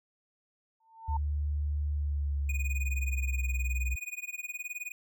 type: tone with exponential growth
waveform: sine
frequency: 898 Hz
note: A5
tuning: 35 cents sharp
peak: -30 dBFS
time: 0.8-1.17 s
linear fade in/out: 5 ms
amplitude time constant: 80 ms
type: tone with pitch glide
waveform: sine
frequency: 73.42 to 64.29 Hz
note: D2 to C2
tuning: 0 to -30 cents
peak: -28 dBFS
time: 1.08-3.96 s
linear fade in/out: 10 ms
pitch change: -230 cents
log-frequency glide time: 1.93-3.67 s
type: tone with tremolo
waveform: square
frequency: 2468 Hz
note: D#7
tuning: 15 cents flat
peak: -34 dBFS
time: 2.49-4.92 s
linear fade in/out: 2 ms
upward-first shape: sine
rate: 19 Hz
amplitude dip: 95%
effects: none